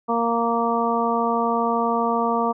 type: harmonic tone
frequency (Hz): 232.6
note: A#3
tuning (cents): -4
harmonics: 1 / 2 / 3 / 4 / 5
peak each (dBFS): -25 / -25 / -25 / -25 / -25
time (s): 0.08-2.53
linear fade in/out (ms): 20
effects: none